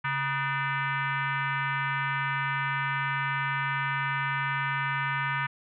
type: tone with frequency modulation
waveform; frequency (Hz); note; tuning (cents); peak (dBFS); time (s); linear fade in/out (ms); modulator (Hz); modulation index
sine; 138.59; C#3; 0; -26; 0.04-5.47; 10; 548; 3.8
effects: none